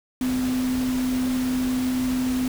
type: tone in noise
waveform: sine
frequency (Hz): 254.6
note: C4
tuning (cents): -47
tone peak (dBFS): -21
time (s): 0.21-2.48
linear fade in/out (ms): 2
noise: pink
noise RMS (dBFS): -34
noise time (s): 0.21-2.48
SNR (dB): +10
effects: none